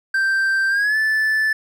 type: tone with pitch glide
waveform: triangle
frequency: 1568 to 1749.9 Hz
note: G6 to A6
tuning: 0 to -10 cents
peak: -14 dBFS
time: 0.14-1.53 s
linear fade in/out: 5 ms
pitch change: +190 cents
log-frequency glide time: 0.69-0.97 s
effects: none